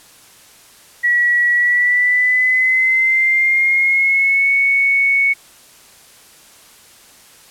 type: tone with pitch glide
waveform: sine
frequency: 1930 to 2217 Hz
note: B6 to C#7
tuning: -40 to 0 cents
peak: -11 dBFS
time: 1.03-5.34 s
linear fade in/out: 20 ms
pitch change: +240 cents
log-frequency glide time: 1.54-4.51 s
effects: white hiss -45 dBFS RMS until 7.5 s + low-pass 12000 Hz 12 dB/octave